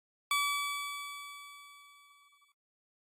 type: tone with exponential decay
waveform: 20% pulse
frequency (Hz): 1147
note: D6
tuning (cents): -41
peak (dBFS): -22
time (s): 0.31-2.52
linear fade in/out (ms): 2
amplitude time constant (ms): 480
effects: noise-tail reverb RT60 0.1 s tail -21 dB re dry + AAC 48 kbps